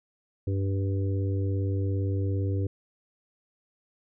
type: harmonic tone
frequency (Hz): 97.5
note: G2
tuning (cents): -9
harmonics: 1 / 3 / 4 / 5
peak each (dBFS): -25 / -35 / -37 / -39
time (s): 0.47-2.67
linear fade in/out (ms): 5
effects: none